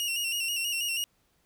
sawtooth tone with vibrato, 2797 Hz, F7, 2 cents sharp, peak -25 dBFS, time 0-1.04 s, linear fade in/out 0 ms, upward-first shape square, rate 6.2 Hz, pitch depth 46 cents each way, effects pink hiss -70 dBFS RMS until 1.45 s

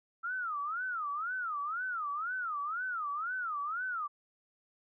sine tone with vibrato, 1318.5 Hz, E6, in tune, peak -33 dBFS, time 0.23-4.08 s, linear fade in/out 20 ms, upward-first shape sine, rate 2 Hz, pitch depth 250 cents each way, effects none

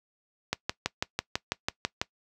click train, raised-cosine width 0.2 ms, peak -9 dBFS, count 10, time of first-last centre 0.53-2.015 s, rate 6.06 Hz, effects noise-tail reverb RT60 0.1 s tail -21 dB re dry + high-pass 60 Hz 12 dB/octave

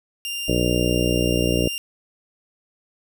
sawtooth tone, 2794 Hz, F7, in tune, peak -23 dBFS, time 0.25-1.78 s, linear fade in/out 0 ms
harmonic tone, 60.3 Hz, B1, 41 cents flat, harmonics 1 / 2 / 3 / 4 / 5 / 6 / 7 / 8 / 9 / 10, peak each -26 / -26 / -26 / -31 / -25 / -27 / -30 / -28 / -29 / -30 dBFS, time 0.48-1.68 s, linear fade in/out 5 ms
effects none

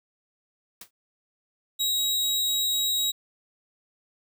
white noise with exponential decay, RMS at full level -37 dBFS, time 0.81-0.91 s, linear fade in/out 5 ms, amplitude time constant 20 ms
sawtooth tone, 3824 Hz, A#7, 43 cents sharp, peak -20 dBFS, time 1.79-3.12 s, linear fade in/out 20 ms
effects none

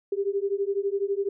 sine beating tone pair, 392 / 404 Hz, G4 / G#4, 0 / -48 cents, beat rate 12 Hz, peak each -27 dBFS, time 0.12-1.29 s, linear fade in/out 5 ms, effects none

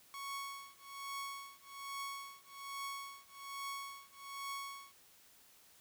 sawtooth tone with tremolo, 1108.7 Hz, C#6, in tune, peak -36 dBFS, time 0.14-4.92 s, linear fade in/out 0 ms, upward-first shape triangle, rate 1.2 Hz, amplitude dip 100%, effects white hiss -64 dBFS RMS until 5.8 s

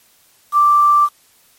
sine tone with quantisation, 1174.7 Hz, D6, in tune, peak -8 dBFS, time 0.52-1.09 s, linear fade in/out 50 ms, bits 6, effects white hiss -53 dBFS RMS until 1.58 s + MP3 64 kbps

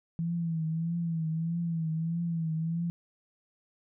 sine tone with vibrato, 164.81 Hz, E3, in tune, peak -28 dBFS, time 0.19-2.9 s, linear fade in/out 0 ms, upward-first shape triangle, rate 1.6 Hz, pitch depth 73 cents each way, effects none

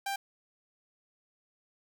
sawtooth tone, 790 Hz, G5, 13 cents sharp, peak -28 dBFS, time 0.06-0.16 s, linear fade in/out 5 ms, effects none

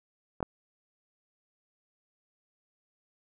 clicks, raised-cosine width 1 ms, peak -23 / -12 dBFS, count 2, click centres 0.405 / 0.428 s, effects none

